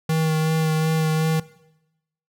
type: tone with vibrato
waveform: square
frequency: 158.4 Hz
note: D#3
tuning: 31 cents sharp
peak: -19 dBFS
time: 0.09-1.4 s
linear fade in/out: 5 ms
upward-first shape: sine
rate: 2.7 Hz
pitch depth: 15 cents each way
effects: noise-tail reverb RT60 0.9 s tail -19 dB re dry